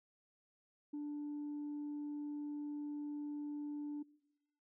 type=tone; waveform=sine; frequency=293.7 Hz; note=D4; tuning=in tune; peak=-38 dBFS; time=0.93-4.03 s; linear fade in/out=10 ms; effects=noise-tail reverb RT60 1.0 s tail -24 dB re dry + tanh soft clip ceiling -38 dBFS